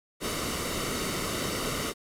pink noise with comb filter, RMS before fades -31 dBFS, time 0.2-1.94 s, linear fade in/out 50 ms, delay 1.2 ms, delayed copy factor -0.6, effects low-pass 12000 Hz 12 dB/octave

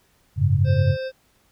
sine chord, F# suspended second, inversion none, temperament equal, 92.5 / 103.83 / 138.59 Hz, F#2 / G#2 / C#3, 0 / 0 / 0 cents, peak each -20 dBFS, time 0.36-0.97 s, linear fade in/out 50 ms
harmonic tone, 523.3 Hz, C5, in tune, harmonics 1 / 3 / 5 / 7 / 9 / 10, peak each -26 / -37 / -44 / -45 / -47 / -47 dBFS, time 0.64-1.12 s, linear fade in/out 50 ms
effects pink hiss -62 dBFS RMS until 1.51 s

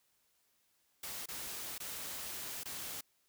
white noise with dropouts, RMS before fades -43 dBFS, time 1.03-3.01 s, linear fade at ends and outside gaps 5 ms, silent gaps 1.259-1.285 / 1.781-1.801 / 2.635-2.655 s, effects white hiss -75 dBFS RMS until 3.28 s

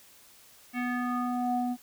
square tone with low-pass filter sweep, 246.5 Hz, B3, 3 cents flat, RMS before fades -30 dBFS, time 0.73-1.77 s, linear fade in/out 50 ms, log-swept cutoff 2300 to 540 Hz, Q 4.1, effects white hiss -56 dBFS RMS until 1.82 s

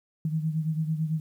sine beating tone pair, 156.3 / 165.3 Hz, D#3 / E3, +8 / +5 cents, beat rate 9 Hz, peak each -26 / -32 dBFS, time 0.25-1.2 s, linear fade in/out 2 ms, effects 10-bit

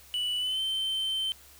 triangle tone with pitch glide, 2960 to 3098 Hz, F#7 to G7, 0 to -21 cents, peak -26 dBFS, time 0.14-1.32 s, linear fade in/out 0 ms, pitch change +79 cents, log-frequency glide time 0.38-0.61 s, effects added 70 Hz sine -59 dBFS peak until 1.59 s + white hiss -54 dBFS RMS until 1.59 s

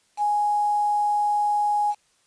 sine tone with quantisation, 830.6 Hz, G#5, in tune, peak -19 dBFS, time 0.17-1.95 s, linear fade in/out 50 ms, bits 7, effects white hiss -64 dBFS RMS until 2.26 s + resampled to 22050 Hz

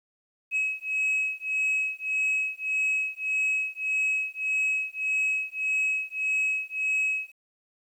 sine beating tone pair, 2559 / 2560.7 Hz, D#7 / D#7, +48 / +49 cents, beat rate 1.7 Hz, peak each -26 dBFS, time 0.51-7.32 s, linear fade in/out 50 ms, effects tanh soft clip ceiling -21 dBFS + 10-bit

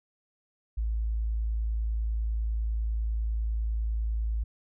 sine tone, 55 Hz, A1, in tune, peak -26 dBFS, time 0.77-4.44 s, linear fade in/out 10 ms, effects none

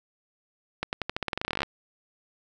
accelerating click train, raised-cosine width 0.3 ms, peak -12 dBFS, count 20, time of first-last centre 0.83-1.632 s, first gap 99 ms, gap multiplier 0.89, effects none

